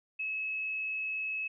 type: tone with frequency modulation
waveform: sine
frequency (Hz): 2582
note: E7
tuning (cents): -37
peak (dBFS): -32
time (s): 0.19-1.48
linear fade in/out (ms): 10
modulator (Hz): 27.6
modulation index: 0.22
effects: none